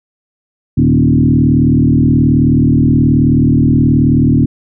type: tone with frequency modulation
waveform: sine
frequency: 194.1 Hz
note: G3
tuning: 17 cents flat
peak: -6 dBFS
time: 0.77-4.46 s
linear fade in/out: 10 ms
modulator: 38.8 Hz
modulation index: 2.7
effects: none